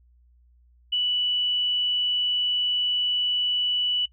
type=tone; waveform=sine; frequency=2960 Hz; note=F#7; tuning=in tune; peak=-21 dBFS; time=0.92-4.06 s; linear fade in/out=10 ms; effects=noise-tail reverb RT60 0.1 s tail -21 dB re dry + added 60 Hz sine -55 dBFS peak until 4.12 s